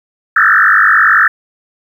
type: tone with frequency modulation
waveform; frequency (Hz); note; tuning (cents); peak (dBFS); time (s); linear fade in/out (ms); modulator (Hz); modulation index
sine; 1558; G6; -11; -5; 0.36-1.28; 5; 49.3; 5.7
effects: 7-bit